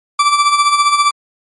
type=tone with tremolo; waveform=40% pulse; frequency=1165 Hz; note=D6; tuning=14 cents flat; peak=-6 dBFS; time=0.19-1.11 s; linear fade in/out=5 ms; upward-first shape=sine; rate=15 Hz; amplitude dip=60%; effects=low-pass 11000 Hz 12 dB/octave + MP3 48 kbps

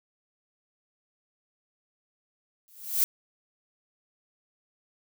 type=noise with exponential growth; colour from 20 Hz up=violet; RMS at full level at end=-20 dBFS; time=2.68-3.04 s; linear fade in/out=0 ms; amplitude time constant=78 ms; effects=none

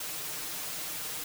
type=noise with comb filter; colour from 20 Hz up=white; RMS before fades=-37 dBFS; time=0-1.24 s; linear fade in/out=5 ms; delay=6.5 ms; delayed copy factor=+1; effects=none

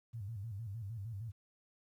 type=tone with vibrato; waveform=sine; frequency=106.5 Hz; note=G#2; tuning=44 cents sharp; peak=-40 dBFS; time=0.13-1.32 s; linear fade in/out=20 ms; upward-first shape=square; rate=6.5 Hz; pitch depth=140 cents each way; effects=12-bit

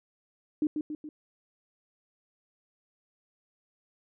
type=tone with echo; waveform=sine; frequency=303.1 Hz; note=D#4; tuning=45 cents flat; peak=-23 dBFS; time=0.62-0.67 s; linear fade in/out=2 ms; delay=140 ms; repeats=3; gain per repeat=-5 dB; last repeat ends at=1.09 s; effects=none

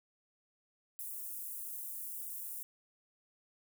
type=high-pass noise; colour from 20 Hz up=white; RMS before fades=-43 dBFS; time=0.99-2.63 s; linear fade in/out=0 ms; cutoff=9700 Hz; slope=24 dB/octave; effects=none

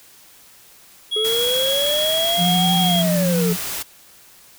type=tone with pitch glide; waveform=triangle; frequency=3322 to 3274 Hz; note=G#7 to G#7; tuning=0 to -25 cents; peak=-18 dBFS; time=1.11-3.03 s; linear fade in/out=20 ms; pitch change=-25 cents; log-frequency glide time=2.05-2.54 s
type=linear two-way sweep; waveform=triangle; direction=up then down; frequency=422.1 to 778 to 422.1 Hz; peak=-19 dBFS; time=1.16-3.53 s; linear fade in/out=5 ms; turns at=2.76 s
type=noise; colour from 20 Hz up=white; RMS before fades=-27 dBFS; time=1.24-3.83 s; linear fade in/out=10 ms
type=tone with vibrato; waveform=sine; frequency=175.8 Hz; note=F3; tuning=12 cents sharp; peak=-17 dBFS; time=2.37-3.57 s; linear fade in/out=50 ms; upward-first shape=triangle; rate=12 Hz; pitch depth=45 cents each way
effects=white hiss -48 dBFS RMS until 4.58 s

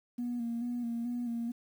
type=tone with vibrato; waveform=sine; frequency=237.8 Hz; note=A#3; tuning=35 cents sharp; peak=-31 dBFS; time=0.18-1.52 s; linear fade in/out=10 ms; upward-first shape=square; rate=2.3 Hz; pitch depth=32 cents each way; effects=tanh soft clip ceiling -28 dBFS + 10-bit

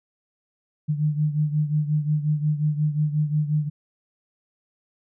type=beating tone pair; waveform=sine; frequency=149.8 / 155.4 Hz; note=D3 / D#3; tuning=+35 / -2 cents; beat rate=5.6 Hz; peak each=-21 / -26 dBFS; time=0.88-3.7 s; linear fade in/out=20 ms; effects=none

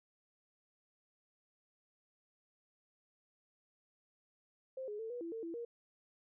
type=tone with pitch steps; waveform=sine; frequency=524 / 418 / 447.2 / 486.2 / 335.1 / 451.7 / 334 / 470.5 Hz; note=C5 / G#4 / A4 / B4 / E4 / A4 / E4 / A#4; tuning=+2 / +11 / +28 / -27 / +29 / +45 / +23 / +16 cents; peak=-40 dBFS; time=4.77-5.65 s; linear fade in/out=5 ms; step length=110 ms; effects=none

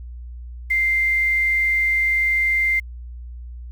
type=tone with quantisation; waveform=sine; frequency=2093 Hz; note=C7; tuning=in tune; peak=-16 dBFS; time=0.7-2.8 s; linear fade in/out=10 ms; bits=7; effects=added 60 Hz sine -32 dBFS peak until 3.71 s

